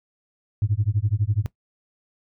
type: tone with tremolo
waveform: sine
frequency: 104.6 Hz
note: G#2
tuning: 13 cents sharp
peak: -15 dBFS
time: 0.62-1.46 s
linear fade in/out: 0 ms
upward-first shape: sine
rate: 12 Hz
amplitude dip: 100%
effects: noise-tail reverb RT60 0.1 s tail -19 dB re dry + tanh soft clip ceiling -12 dBFS

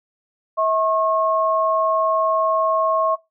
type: tone pair together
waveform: sine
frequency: 645.1 / 1085 Hz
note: E5 / C#6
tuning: -38 / -37 cents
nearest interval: major sixth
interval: 901 cents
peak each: -19 dBFS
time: 0.57-3.16 s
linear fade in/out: 20 ms
effects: noise-tail reverb RT60 0.2 s tail -18 dB re dry

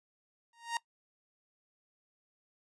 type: tone with exponential growth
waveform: sawtooth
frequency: 932.3 Hz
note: A#5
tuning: in tune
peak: -25 dBFS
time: 0.53-0.77 s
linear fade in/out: 2 ms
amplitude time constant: 51 ms
effects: noise-tail reverb RT60 0.1 s tail -20 dB re dry + resampled to 22050 Hz

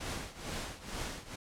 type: noise with tremolo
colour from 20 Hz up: pink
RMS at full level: -37 dBFS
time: 0-1.36 s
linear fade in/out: 10 ms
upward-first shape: triangle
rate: 2.2 Hz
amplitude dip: 85%
effects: low-pass 9000 Hz 12 dB/octave

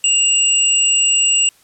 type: tone pair together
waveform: sine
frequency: 2794 / 7810 Hz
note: F7 / B8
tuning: 0 / -20 cents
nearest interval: octave + tritone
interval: 1780 cents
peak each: -14 dBFS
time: 0.04-1.49 s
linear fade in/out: 2 ms
effects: white hiss -52 dBFS RMS until 1.63 s + low-pass 12000 Hz 12 dB/octave

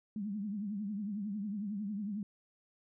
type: tone with vibrato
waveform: sine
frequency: 205.3 Hz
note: G#3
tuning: 20 cents flat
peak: -35 dBFS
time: 0.16-2.23 s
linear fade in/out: 2 ms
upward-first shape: triangle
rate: 11 Hz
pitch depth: 130 cents each way
effects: none

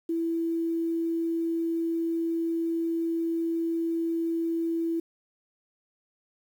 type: tone with quantisation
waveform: sine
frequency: 331.6 Hz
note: E4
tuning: 10 cents sharp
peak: -25 dBFS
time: 0.09-5 s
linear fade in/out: 5 ms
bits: 9
effects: none

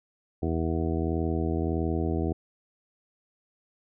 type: harmonic tone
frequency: 81.6 Hz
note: E2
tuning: 17 cents flat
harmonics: 1 / 2 / 3 / 4 / 5 / 6 / 8 / 9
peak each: -29 / -33 / -33 / -31 / -34 / -39 / -40 / -40 dBFS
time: 0.42-2.33 s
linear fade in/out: 10 ms
effects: none

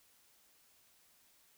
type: silence
effects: white hiss -68 dBFS RMS until 1.57 s

